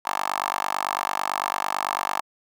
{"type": "tone with high-pass filter", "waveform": "10% pulse", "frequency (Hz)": 48.98, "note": "G1", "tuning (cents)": -1, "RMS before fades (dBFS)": -27, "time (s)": [0.05, 2.21], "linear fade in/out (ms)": 10, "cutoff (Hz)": 950, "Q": 6.7, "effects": []}